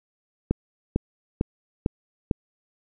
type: click train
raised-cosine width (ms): 3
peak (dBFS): -8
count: 5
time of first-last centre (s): 0.51-2.312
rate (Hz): 2.22
effects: none